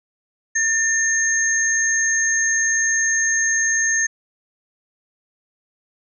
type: tone pair together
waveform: sine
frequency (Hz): 1800 / 6421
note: A6 / G8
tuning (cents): +39 / +41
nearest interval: octave + minor seventh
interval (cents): 2202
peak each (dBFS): -19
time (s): 0.55-4.07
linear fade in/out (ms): 10
effects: none